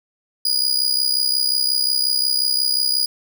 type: tone with amplitude modulation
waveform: 40% pulse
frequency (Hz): 4900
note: D#8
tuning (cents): -27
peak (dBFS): -12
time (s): 0.45-3.06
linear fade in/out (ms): 5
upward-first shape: sine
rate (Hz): 65.6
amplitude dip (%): 75
effects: none